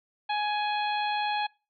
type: harmonic tone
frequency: 836 Hz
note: G#5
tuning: 11 cents sharp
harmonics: 1 / 2 / 3 / 4 / 5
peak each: -27 / -36 / -36 / -38 / -40 dBFS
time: 0.29-1.47 s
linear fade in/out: 10 ms
effects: noise-tail reverb RT60 0.3 s tail -24 dB re dry

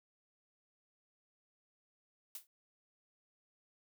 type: noise with exponential decay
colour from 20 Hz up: blue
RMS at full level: -41 dBFS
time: 2.35-2.47 s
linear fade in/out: 2 ms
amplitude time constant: 26 ms
effects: none

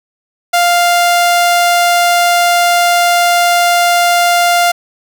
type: tone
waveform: sawtooth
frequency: 698.5 Hz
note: F5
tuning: in tune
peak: -4 dBFS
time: 0.53-4.72 s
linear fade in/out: 10 ms
effects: none

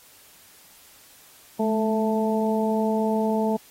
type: harmonic tone with a mistuned harmonic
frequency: 220 Hz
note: A3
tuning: in tune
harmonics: 1 / 2 / 3 / 4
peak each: -23 / -26 / -28 / -29 dBFS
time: 1.59-3.57 s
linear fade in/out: 10 ms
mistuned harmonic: 1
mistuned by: -32 cents
effects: white hiss -52 dBFS RMS until 3.7 s + AAC 48 kbps

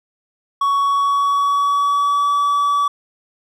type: tone with pitch glide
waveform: triangle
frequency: 1118 to 1146.8 Hz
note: C#6 to D6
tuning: +14 to -42 cents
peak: -12 dBFS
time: 0.61-2.88 s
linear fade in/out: 5 ms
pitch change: +44 cents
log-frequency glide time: 0.78-2.3 s
effects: none

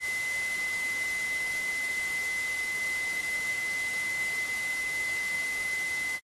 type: tone in noise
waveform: sine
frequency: 2036 Hz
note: C7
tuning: 48 cents flat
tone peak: -29 dBFS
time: 0-6.2 s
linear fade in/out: 50 ms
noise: white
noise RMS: -39 dBFS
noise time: 0-6.2 s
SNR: +7 dB
effects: low-pass 11000 Hz 12 dB/octave + AAC 32 kbps

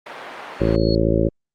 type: band-pass noise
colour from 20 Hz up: pink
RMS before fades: -35 dBFS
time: 0.06-0.76 s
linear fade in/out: 5 ms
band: 540 to 2300 Hz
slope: 12 dB/octave
type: tone with exponential growth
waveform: sine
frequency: 4341 Hz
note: C#8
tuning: 37 cents flat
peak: -26 dBFS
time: 0.39-0.95 s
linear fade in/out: 1 ms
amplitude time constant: 120 ms
type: harmonic tone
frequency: 55.4 Hz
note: A1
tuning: 13 cents sharp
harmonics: 1 / 2 / 3 / 4 / 5 / 6 / 7 / 8 / 9 / 10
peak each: -23 / -23 / -24 / -25 / -28 / -22 / -24 / -28 / -28 / -23 dBFS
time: 0.6-1.29 s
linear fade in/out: 10 ms
effects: Opus 32 kbps

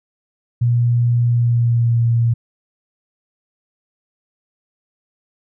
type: tone with pitch glide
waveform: sine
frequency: 119.8 to 116.93 Hz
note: A#2 to A#2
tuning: +48 to +6 cents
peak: -12 dBFS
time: 0.61-2.34 s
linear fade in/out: 10 ms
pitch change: -42 cents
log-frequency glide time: 1.26-2.02 s
effects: none

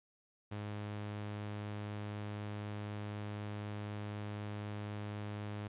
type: tone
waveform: sawtooth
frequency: 104 Hz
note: G#2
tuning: 3 cents sharp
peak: -36 dBFS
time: 0.51-5.68 s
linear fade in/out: 10 ms
effects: resampled to 8000 Hz + 12-bit

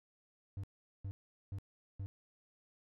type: tone bursts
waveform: triangle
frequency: 98 Hz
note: G2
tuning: in tune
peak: -37 dBFS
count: 4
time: 0.57-2.06 s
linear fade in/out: 0 ms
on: 65 ms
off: 410 ms
effects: none

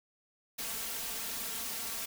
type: noise with comb filter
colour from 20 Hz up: white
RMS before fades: -38 dBFS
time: 0.58-2.06 s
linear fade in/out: 10 ms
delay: 4.4 ms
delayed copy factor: +0.7
effects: none

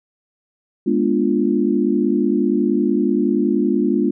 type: chord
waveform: sine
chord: G# diminished seventh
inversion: none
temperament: equal with one note detuned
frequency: 207.7 / 243.1 / 293.7 / 349.2 Hz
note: G#3 / B3 / D4 / F4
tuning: 0 / -27 / 0 / 0 cents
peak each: -20 dBFS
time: 0.86-4.11 s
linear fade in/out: 10 ms
effects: none

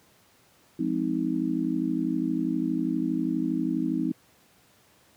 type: chord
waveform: sine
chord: F minor seventh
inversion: none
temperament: just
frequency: 174.61 / 209.5 / 261.9 / 314.3 Hz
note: F3 / Ab3 / C4 / Eb4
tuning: 0 / +15 / +2 / +18 cents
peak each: -32 / -33 / -28 / -28 dBFS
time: 0.79-4.12 s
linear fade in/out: 5 ms
effects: pink hiss -60 dBFS RMS until 5.16 s + high-pass 100 Hz 12 dB/octave

